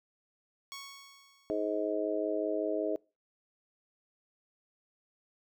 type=tone with exponential decay; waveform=10% pulse; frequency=1108.7 Hz; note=C#6; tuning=in tune; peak=-32 dBFS; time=0.72-1.92 s; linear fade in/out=0 ms; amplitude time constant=260 ms
type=harmonic tone; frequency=105.3 Hz; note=G#2; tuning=24 cents sharp; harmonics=3 / 4 / 5 / 6; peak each=-35 / -34 / -38 / -34 dBFS; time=1.5-2.96 s; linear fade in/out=0 ms
effects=noise-tail reverb RT60 0.3 s tail -24 dB re dry